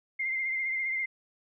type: tone with vibrato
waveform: sine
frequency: 2100 Hz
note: C7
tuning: 6 cents sharp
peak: -28 dBFS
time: 0.19-1.06 s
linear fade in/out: 10 ms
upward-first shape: triangle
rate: 15 Hz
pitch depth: 43 cents each way
effects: none